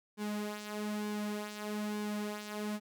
sawtooth tone with flanger, 209.6 Hz, G#3, 16 cents sharp, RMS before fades -38 dBFS, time 0.17-2.8 s, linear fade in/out 50 ms, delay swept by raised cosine 1.5 to 4.7 ms, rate 1.1 Hz, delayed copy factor -0.6, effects none

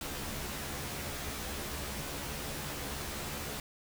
pink noise with comb filter, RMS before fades -39 dBFS, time 0.01-3.6 s, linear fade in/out 2 ms, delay 14 ms, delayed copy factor +0.8, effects none

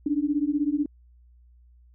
sine beating tone pair, 284.8 / 300.8 Hz, C#4 / D4, +47 / +42 cents, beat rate 16 Hz, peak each -25 dBFS, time 0.06-0.86 s, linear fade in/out 5 ms, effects added 60 Hz sine -52 dBFS peak until 1.94 s

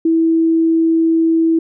sine tone, 326.8 Hz, E4, 15 cents flat, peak -10 dBFS, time 0.05-1.59 s, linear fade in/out 5 ms, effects none

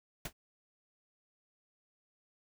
pink noise with exponential decay, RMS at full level -33 dBFS, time 0.25-0.33 s, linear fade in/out 5 ms, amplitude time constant 16 ms, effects none

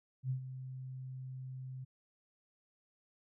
sine tone with ADSR envelope, 130 Hz, C3, 11 cents flat, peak -31 dBFS, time 0.23-1.85 s, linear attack 71 ms, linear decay 99 ms, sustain -11 dB, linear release 15 ms, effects none

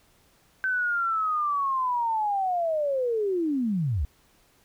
sine linear sweep, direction down, 1541 to 59.6 Hz, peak -23 dBFS, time 0.64-4.05 s, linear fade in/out 0 ms, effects pink hiss -62 dBFS RMS until 4.64 s

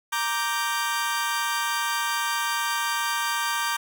sawtooth chord, G minor, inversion first, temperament equal, 932.3 / 1174.7 / 1568 Hz, Bb5 / D6 / G6, 0 / 0 / 0 cents, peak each -25 dBFS, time 0.12-3.77 s, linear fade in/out 10 ms, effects none

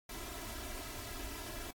pink noise with comb filter, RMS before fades -44 dBFS, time 0.09-1.71 s, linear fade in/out 5 ms, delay 3 ms, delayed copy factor +0.95, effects AAC 64 kbps

